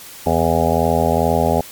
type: harmonic tone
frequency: 82.41 Hz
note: E2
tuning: in tune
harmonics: 1 / 2 / 3 / 5 / 6 / 7 / 8 / 9 / 10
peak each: -22 / -22 / -22 / -22 / -22 / -22 / -22 / -22 / -22 dBFS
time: 0.26-1.61 s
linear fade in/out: 5 ms
effects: white hiss -37 dBFS RMS until 1.71 s + MP3 96 kbps